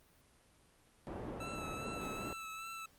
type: low-pass noise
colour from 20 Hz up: white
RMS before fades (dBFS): -44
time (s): 1.07-2.33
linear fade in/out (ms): 0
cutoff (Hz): 570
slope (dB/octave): 12
type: tone with vibrato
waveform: 25% pulse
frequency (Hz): 1318.5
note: E6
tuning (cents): 0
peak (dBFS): -40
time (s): 1.4-2.86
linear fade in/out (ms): 5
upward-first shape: sine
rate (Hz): 2.5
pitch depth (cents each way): 26
effects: pink hiss -67 dBFS RMS until 2.98 s + Opus 32 kbps